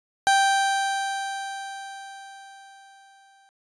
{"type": "tone with exponential decay", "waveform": "30% pulse", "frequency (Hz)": 784, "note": "G5", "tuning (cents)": 0, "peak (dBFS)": -13, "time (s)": [0.27, 3.49], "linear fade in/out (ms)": 0, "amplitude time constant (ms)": 700, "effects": ["resampled to 24000 Hz"]}